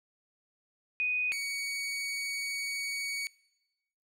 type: tone pair in turn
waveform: sine / sawtooth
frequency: 2489 / 2244 Hz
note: D#7 / C#7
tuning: 0 / +21 cents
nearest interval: major second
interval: 179 cents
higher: first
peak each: -27 / -29 dBFS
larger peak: first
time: 1-1.32 / 1.32-3.27 s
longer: second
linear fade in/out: 0 ms
effects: noise-tail reverb RT60 1.0 s tail -23 dB re dry + low-pass 12000 Hz 12 dB/octave